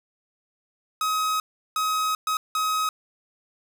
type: tone bursts at uneven times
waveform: 45% pulse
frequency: 1268 Hz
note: D#6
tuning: 32 cents sharp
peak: -22 dBFS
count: 4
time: 1.01-1.4 / 1.76-2.15 / 2.27-2.37 / 2.55-2.89 s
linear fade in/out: 2 ms
effects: none